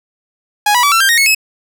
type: tone with pitch steps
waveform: sawtooth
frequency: 830.6 / 976.4 / 1147.8 / 1349.3 / 1586.2 / 1864.6 / 2192 / 2577 Hz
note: G#5 / B5 / D6 / E6 / G6 / A#6 / C#7 / E7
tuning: 0 / -20 / -40 / +40 / +20 / 0 / -20 / -40 cents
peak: -5 dBFS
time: 0.66-1.348 s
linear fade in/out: 5 ms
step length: 86 ms
effects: none